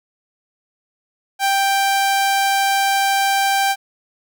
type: tone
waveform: sawtooth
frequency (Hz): 786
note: G5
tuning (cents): +4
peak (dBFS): -11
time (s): 1.39-3.76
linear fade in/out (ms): 50
effects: none